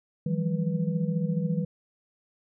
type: tone cluster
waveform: sine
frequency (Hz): 160.3 / 174.6 / 198.8 / 490.6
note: E3 / F3 / G3 / B4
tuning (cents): -48 / 0 / +25 / -12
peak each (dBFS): -28 / -29 / -31 / -37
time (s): 0.26-1.65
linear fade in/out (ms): 5
effects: none